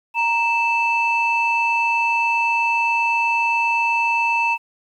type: tone pair together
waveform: sine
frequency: 932.3 / 2640 Hz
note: A#5 / E7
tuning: 0 / +2 cents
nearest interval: octave + tritone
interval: 1802 cents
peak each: -18 dBFS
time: 0.14-4.58 s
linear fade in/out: 50 ms
effects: tanh soft clip ceiling -10 dBFS + 9-bit